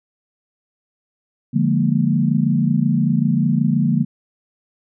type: chord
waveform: sine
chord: Bb dominant seventh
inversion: first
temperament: equal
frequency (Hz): 146.83 / 174.61 / 207.7 / 233.1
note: D3 / F3 / Ab3 / Bb3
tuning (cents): 0 / 0 / 0 / 0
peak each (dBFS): -19 / -20 / -21 / -19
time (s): 1.53-4.05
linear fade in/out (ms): 20
effects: none